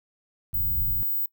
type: low-pass noise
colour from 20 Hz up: pink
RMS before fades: -32 dBFS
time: 0.53-1.03 s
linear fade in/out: 0 ms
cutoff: 130 Hz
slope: 24 dB/octave
type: tone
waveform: sine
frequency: 16000 Hz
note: B9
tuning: 21 cents sharp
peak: -23 dBFS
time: 0.54-1.26 s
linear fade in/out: 5 ms
effects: noise-tail reverb RT60 0.1 s tail -21 dB re dry